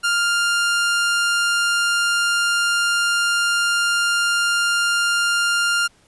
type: tone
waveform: sawtooth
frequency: 1400 Hz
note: F6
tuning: 4 cents sharp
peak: -13 dBFS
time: 0.03-5.88 s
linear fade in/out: 20 ms
effects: pink hiss -56 dBFS RMS until 6.07 s + resampled to 24000 Hz